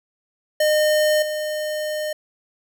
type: tone with level steps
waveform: square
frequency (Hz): 610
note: D#5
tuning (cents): -34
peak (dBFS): -16 / -24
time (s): 0.6-2.13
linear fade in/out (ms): 5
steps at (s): 1.22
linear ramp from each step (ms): 5
effects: none